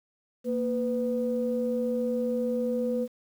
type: tone pair together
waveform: sine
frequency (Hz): 233.1 / 498.4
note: A#3 / B4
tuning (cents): 0 / +16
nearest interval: octave + minor second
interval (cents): 1316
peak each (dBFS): -28 / -27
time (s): 0.44-3.08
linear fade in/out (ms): 50
effects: tanh soft clip ceiling -17 dBFS + 9-bit